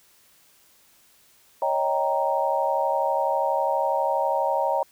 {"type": "chord", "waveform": "sine", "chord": "Eb dominant seventh", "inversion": "third", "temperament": "equal with one note detuned", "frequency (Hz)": [554.4, 626.6, 784, 932.3], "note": ["Db5", "Eb5", "G5", "Bb5"], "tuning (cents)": [0, 12, 0, 0], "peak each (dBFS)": [-26, -27, -27, -25], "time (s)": [1.62, 4.83], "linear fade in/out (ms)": 2, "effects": ["white hiss -58 dBFS RMS until 4.91 s"]}